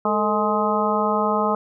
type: harmonic tone with a mistuned harmonic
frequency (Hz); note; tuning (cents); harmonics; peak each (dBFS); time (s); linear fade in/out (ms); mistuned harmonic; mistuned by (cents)
210; G#3; +19; 1 / 2 / 3 / 4 / 5 / 6; -25 / -25 / -25 / -25 / -25 / -25; 0.05-1.55; 2; 2; +89
effects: none